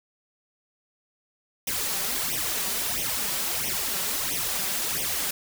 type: noise with flanger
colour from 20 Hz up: white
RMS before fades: -28 dBFS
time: 1.67-5.31 s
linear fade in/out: 5 ms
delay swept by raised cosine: 0.33 to 5.33 ms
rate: 1.5 Hz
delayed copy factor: +0.85
effects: none